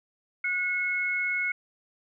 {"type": "tone pair together", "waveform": "sine", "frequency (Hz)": [1456, 2182], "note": ["F#6", "C#7"], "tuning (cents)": [-28, -28], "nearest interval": "perfect fifth", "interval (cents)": 700, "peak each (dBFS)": [-32, -26], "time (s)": [0.44, 1.52], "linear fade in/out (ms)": 5, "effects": []}